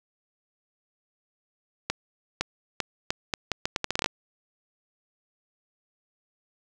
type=accelerating click train; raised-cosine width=0.2 ms; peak=-8 dBFS; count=15; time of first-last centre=1.9-4.06 s; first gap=510 ms; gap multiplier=0.77; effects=none